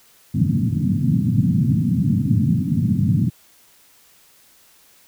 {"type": "band-pass noise", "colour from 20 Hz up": "pink", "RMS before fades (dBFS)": -18, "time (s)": [0.34, 3.3], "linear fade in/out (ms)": 10, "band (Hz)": [100, 250], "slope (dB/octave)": 48, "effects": ["white hiss -53 dBFS RMS until 5.07 s"]}